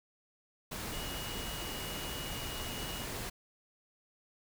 sine tone in noise, 2897 Hz, F#7, 37 cents flat, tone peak -45 dBFS, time 0.92-3.05 s, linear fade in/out 10 ms, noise pink, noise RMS -40 dBFS, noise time 0.71-3.3 s, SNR -8 dB, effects none

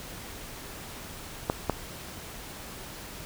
clicks, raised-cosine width 1 ms, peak -10 dBFS, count 2, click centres 1.499 / 1.697 s, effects pink hiss -42 dBFS RMS until 3.25 s

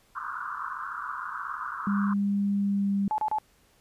white band-pass noise, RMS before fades -35 dBFS, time 0.15-2.14 s, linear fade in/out 10 ms, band 1000 to 1500 Hz, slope 96 dB/octave
sine tone with pitch glide, 200.9 to 198.82 Hz, G3 to G3, +43 to +25 cents, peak -23 dBFS, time 1.87-3.08 s, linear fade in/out 2 ms, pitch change -18 cents, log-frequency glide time 2.52-2.93 s
sine tone bursts, 860 Hz, A5, 40 cents flat, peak -24 dBFS, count 3, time 3.11-3.385 s, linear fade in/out 0 ms, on 71 ms, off 31 ms
effects pink hiss -63 dBFS RMS until 3.8 s + resampled to 32000 Hz

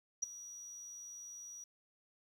sine tone with ADSR envelope, 5800 Hz, F#8, 35 cents flat, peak -29 dBFS, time 0.22-1.64 s, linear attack 13 ms, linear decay 9 ms, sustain -18 dB, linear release 3 ms, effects tanh soft clip ceiling -26 dBFS + 11-bit

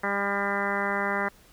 harmonic tone, 200 Hz, G3, 35 cents sharp, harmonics 1 / 2 / 3 / 4 / 5 / 6 / 7 / 8 / 9 / 10, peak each -34 / -34 / -34 / -34 / -34 / -34 / -34 / -34 / -34 / -34 dBFS, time 0.03-1.29 s, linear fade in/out 10 ms, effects pink hiss -56 dBFS RMS until 1.52 s

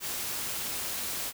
white noise, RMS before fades -34 dBFS, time 0-1.33 s, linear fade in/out 50 ms, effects none

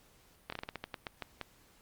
slowing click train, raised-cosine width 0.3 ms, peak -22 dBFS, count 12, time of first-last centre 0.5-1.413 s, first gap 24 ms, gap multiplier 1.23, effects pink hiss -64 dBFS RMS until 1.81 s + Opus 48 kbps

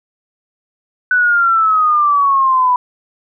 sine exponential sweep, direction down, 1500 to 984 Hz, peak -9 dBFS, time 1.11-2.76 s, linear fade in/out 2 ms, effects none

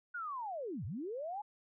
sine linear two-way sweep, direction down then up, 1480 to 82.41 to 857 Hz, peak -38 dBFS, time 0.14-1.42 s, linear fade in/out 10 ms, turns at 0.85 s, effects none

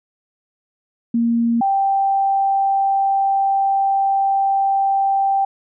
sine tone pair in turn, 233.1 / 784.1 Hz, A#3 / G5, 0 / 0 cents, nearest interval octave + major sixth, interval 2100 cents, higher second, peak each -14 dBFS, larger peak neither, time 1.14-1.61 / 1.61-5.45 s, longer second, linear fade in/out 5 ms, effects none

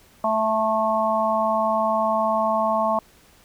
harmonic tone with a mistuned harmonic, 220 Hz, A3, in tune, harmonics 1 / 3 / 4 / 5, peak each -29 / -22 / -24 / -24 dBFS, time 0.24-2.99 s, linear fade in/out 2 ms, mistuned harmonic 5, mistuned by -18 cents, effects pink hiss -54 dBFS RMS until 3.44 s

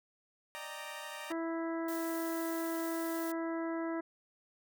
15% pulse chord, Eb major seventh, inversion third, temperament equal with one note detuned, 587.3 / 622.3 / 784 / 927.5 Hz, D5 / Eb5 / G5 / Bb5, 0 / 0 / 0 / -9 cents, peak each -41 / -43 / -45 / -39 dBFS, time 0.55-1.32 s, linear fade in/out 0 ms
harmonic tone, 329.6 Hz, E4, in tune, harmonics 1 / 2 / 3 / 4 / 5 / 6, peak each -35 / -41 / -45 / -47 / -49 / -51 dBFS, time 1.3-4.01 s, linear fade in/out 10 ms
blue noise, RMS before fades -46 dBFS, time 1.88-3.32 s, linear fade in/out 5 ms
effects none

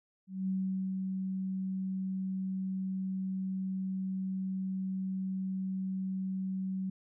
sine tone with ADSR envelope, 189.4 Hz, F#3, 41 cents sharp, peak -29 dBFS, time 0.27-6.9 s, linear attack 210 ms, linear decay 450 ms, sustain -3 dB, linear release 6 ms, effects none

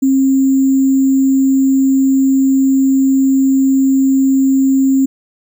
sine tone with sample-and-hold, 268.2 Hz, C4, 43 cents sharp, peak -8 dBFS, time 0.02-5.06 s, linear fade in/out 10 ms, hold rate 7350 Hz, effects none

